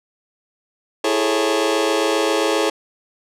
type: chord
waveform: sawtooth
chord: A major seventh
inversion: second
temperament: just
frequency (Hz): 330 / 412.5 / 440 / 550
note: E4 / G#4 / A4 / C#5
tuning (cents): +2 / -12 / 0 / -14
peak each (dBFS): -18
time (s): 1.04-2.7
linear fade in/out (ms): 5
effects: low-pass 9000 Hz 12 dB/octave